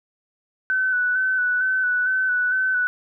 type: tone with vibrato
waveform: sine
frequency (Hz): 1502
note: F#6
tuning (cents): +26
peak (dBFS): -18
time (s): 0.7-2.87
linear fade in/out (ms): 0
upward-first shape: square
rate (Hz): 2.2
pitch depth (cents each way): 24
effects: none